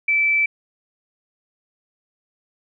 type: tone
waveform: sine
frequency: 2320 Hz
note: D7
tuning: 22 cents flat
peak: -15 dBFS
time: 0.08-0.46 s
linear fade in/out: 5 ms
effects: none